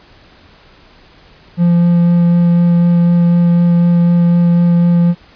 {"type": "tone with vibrato", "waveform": "triangle", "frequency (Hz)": 172.6, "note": "F3", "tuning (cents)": -20, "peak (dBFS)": -5, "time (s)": [1.57, 5.15], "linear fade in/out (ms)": 50, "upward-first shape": "sine", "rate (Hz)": 4, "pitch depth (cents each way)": 8, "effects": ["pink hiss -44 dBFS RMS until 5.35 s", "resampled to 11025 Hz"]}